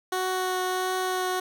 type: tone with vibrato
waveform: 15% pulse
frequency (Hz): 370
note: F#4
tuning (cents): 0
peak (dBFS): -19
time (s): 0.12-1.4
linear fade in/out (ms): 5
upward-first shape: triangle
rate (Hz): 1.5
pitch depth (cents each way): 10
effects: none